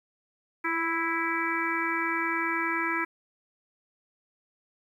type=harmonic tone with a mistuned harmonic; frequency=329.6 Hz; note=E4; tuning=in tune; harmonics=1 / 3 / 4 / 5 / 6 / 7; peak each=-33 / -33 / -33 / -33 / -33 / -33 dBFS; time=0.64-3.05 s; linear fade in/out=10 ms; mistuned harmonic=1; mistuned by=+18 cents; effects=10-bit